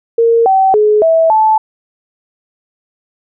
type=tone with pitch steps; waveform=sine; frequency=461.7 / 767 / 423.2 / 652 / 872 Hz; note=A#4 / G5 / G#4 / E5 / A5; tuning=-17 / -38 / +33 / -19 / -16 cents; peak=-6 dBFS; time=0.18-1.58 s; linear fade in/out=5 ms; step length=280 ms; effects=none